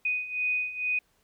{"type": "beating tone pair", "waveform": "sine", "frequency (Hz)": [2489, 2491.2], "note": ["D#7", "D#7"], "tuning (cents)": [0, 2], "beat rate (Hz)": 2.2, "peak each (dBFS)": [-32, -28], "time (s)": [0.05, 0.99], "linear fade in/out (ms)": 5, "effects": ["pink hiss -69 dBFS RMS until 1.23 s"]}